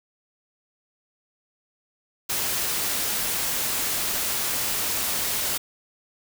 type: noise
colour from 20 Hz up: white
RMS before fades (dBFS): -26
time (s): 2.29-5.58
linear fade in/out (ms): 10
effects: none